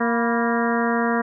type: harmonic tone with a mistuned harmonic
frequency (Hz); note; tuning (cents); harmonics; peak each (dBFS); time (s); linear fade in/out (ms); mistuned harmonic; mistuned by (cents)
233.1; A#3; 0; 1 / 2 / 3 / 4 / 5 / 6 / 7 / 8; -22 / -25 / -27 / -28 / -29 / -30 / -30 / -31; 0-1.22; 10; 4; +81
effects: none